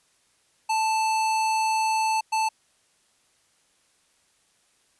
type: tone bursts at uneven times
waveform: square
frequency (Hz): 880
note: A5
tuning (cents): 0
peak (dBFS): -22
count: 2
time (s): 0.69-2.21 / 2.32-2.49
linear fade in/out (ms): 10
effects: white hiss -65 dBFS RMS until 4.99 s + resampled to 24000 Hz